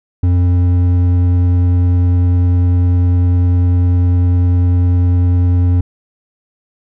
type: tone with hard clipping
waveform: triangle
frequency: 89 Hz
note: F2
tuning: 33 cents sharp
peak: -10 dBFS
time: 0.23-5.81 s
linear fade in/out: 5 ms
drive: 10 dB
effects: none